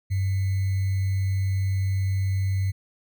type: tone with sample-and-hold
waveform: sine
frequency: 96.2 Hz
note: G2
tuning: 32 cents flat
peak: -21 dBFS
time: 0.1-2.72 s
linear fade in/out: 20 ms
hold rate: 2100 Hz
effects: none